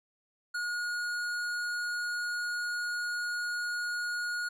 sine tone with hard clipping, 1441 Hz, F#6, 46 cents flat, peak -33 dBFS, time 0.54-4.49 s, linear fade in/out 10 ms, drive 12 dB, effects none

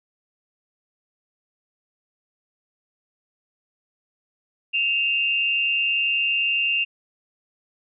sine tone pair together, 2559 / 2771 Hz, D#7 / F7, +48 / -14 cents, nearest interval minor second, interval 138 cents, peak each -26 / -20 dBFS, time 4.73-6.85 s, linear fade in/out 20 ms, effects none

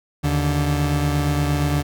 30% pulse tone pair together, 76.86 / 145.1 Hz, D#2 / D3, -21 / -21 cents, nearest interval major seventh, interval 1100 cents, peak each -20 / -17 dBFS, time 0.23-1.83 s, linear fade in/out 20 ms, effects none

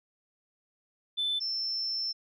sine tone pair in turn, 3520 / 5343 Hz, A7 / E8, 0 / +22 cents, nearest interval perfect fifth, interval 722 cents, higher second, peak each -26 / -29 dBFS, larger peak first, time 1.17-1.4 / 1.4-2.13 s, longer second, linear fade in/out 20 ms, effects tanh soft clip ceiling -23 dBFS

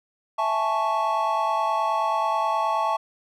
triangle chord, A major seventh, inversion second, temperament equal, 659.3 / 830.6 / 880 / 1108.7 Hz, E5 / G#5 / A5 / C#6, 0 / 0 / 0 / 0 cents, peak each -26 / -28 / -23 / -24 dBFS, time 0.38-2.97 s, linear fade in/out 10 ms, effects none

